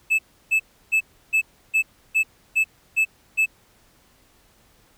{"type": "tone bursts", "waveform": "triangle", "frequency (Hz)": 2615, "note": "E7", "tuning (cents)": -15, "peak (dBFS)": -14, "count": 9, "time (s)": [0.1, 3.461], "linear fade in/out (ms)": 20, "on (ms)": 89, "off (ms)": 320, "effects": ["pink hiss -58 dBFS RMS until 4.97 s"]}